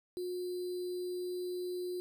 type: tone with sample-and-hold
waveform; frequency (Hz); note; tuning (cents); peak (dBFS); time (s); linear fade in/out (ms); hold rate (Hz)
sine; 359.7; F#4; -49; -35; 0.17-2; 0; 4410
effects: none